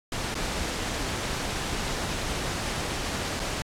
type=noise with dropouts; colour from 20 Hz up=pink; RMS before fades=-30 dBFS; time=0.12-3.62 s; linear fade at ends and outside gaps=2 ms; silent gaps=0.344-0.352 / 3.395-3.399 s; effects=low-pass 8000 Hz 12 dB/octave + AAC 64 kbps